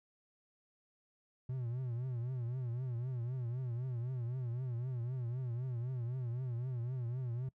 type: tone with vibrato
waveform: triangle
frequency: 123.47 Hz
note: B2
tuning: in tune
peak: -34 dBFS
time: 1.49-7.49 s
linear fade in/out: 5 ms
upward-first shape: triangle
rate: 3.9 Hz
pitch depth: 130 cents each way
effects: noise-tail reverb RT60 0.1 s tail -23 dB re dry